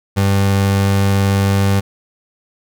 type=tone; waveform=30% pulse; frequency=98.5 Hz; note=G2; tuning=9 cents sharp; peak=-9 dBFS; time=0.16-1.81 s; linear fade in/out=20 ms; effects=none